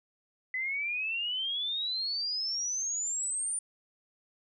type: exponential sweep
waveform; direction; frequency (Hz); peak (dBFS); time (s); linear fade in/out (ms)
sine; up; 2003 to 9320; -30; 0.54-3.59; 2
effects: none